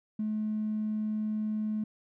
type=tone with tanh clipping; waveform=triangle; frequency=214.7 Hz; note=A3; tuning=42 cents flat; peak=-28 dBFS; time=0.19-1.84 s; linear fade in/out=5 ms; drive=1 dB; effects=none